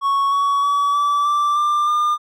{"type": "tone with pitch steps", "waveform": "triangle", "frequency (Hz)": [1108.7, 1124.2, 1139.9, 1155.8, 1171.9, 1188.3, 1204.9], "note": ["C#6", "C#6", "C#6", "D6", "D6", "D6", "D6"], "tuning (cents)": [0, 24, 48, -28, -4, 20, 44], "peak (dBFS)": -13, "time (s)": [0.01, 2.18], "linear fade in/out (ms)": 50, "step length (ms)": 310, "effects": []}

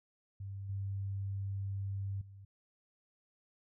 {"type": "tone with level steps", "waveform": "sine", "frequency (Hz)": 98.3, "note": "G2", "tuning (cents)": 5, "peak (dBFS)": [-40, -35, -50], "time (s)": [0.4, 2.45], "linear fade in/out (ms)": 5, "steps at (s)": [0.69, 2.21], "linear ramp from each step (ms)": 5, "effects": []}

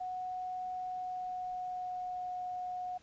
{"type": "tone with pitch glide", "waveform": "sine", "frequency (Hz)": [736, 728], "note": ["F#5", "F#5"], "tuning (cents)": [-9, -28], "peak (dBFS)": -36, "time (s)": [0, 2.98], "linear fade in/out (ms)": 10, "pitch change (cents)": -19, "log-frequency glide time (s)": [0.79, 2.3], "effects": ["pink hiss -64 dBFS RMS until 3.02 s", "resampled to 16000 Hz"]}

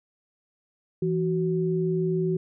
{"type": "tone pair together", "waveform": "sine", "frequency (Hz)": [166.2, 373.1], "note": ["E3", "F#4"], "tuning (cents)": [15, 14], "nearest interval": "octave + major second", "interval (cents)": 1399, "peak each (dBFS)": -25, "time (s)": [1.02, 2.37], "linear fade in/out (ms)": 5, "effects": []}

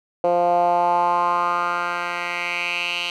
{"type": "tone with band-pass filter sweep", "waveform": "10% pulse", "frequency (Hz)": 174.61, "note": "F3", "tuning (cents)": 0, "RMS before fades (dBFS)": -21, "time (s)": [0.24, 3.1], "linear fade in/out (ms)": 2, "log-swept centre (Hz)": [570, 3100], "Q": 3.8, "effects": []}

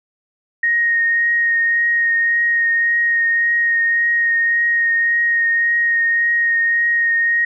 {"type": "tone with vibrato", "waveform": "sine", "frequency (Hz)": 1864.7, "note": "A#6", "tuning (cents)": 0, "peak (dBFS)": -13, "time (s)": [0.63, 7.45], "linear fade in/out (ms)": 5, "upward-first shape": "triangle", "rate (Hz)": 1.8, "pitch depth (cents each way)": 15, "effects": []}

